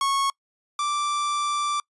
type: tone pair in turn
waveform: 45% pulse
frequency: 1100 / 1173 Hz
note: C#6 / D6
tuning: -14 / -2 cents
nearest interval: minor second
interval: 112 cents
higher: second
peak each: -21 / -23 dBFS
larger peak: first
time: 0.01-0.3 / 0.79-1.8 s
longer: second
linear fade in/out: 2 ms
effects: noise-tail reverb RT60 0.1 s tail -26 dB re dry + resampled to 24000 Hz